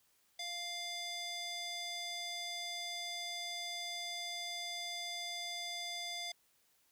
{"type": "tone with band-pass filter", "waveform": "square", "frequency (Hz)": 698.5, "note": "F5", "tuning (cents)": 0, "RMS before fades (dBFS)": -42, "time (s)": [0.39, 6.32], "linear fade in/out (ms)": 5, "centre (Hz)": 4300, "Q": 1.6, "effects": ["white hiss -73 dBFS RMS until 6.91 s"]}